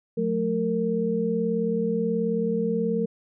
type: tone cluster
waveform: sine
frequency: 180 / 218.6 / 460 Hz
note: F#3 / A3 / A#4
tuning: -47 / -11 / -23 cents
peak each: -28 / -27 / -25 dBFS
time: 0.17-3.06 s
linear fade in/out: 10 ms
effects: none